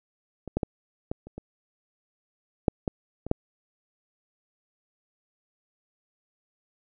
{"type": "clicks", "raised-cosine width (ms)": 2, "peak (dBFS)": [-23, -11, -13, -16, -30, -24, -6, -13, -22, -7], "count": 10, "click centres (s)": [0.477, 0.57, 0.632, 1.115, 1.27, 1.38, 2.682, 2.878, 3.266, 3.314], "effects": []}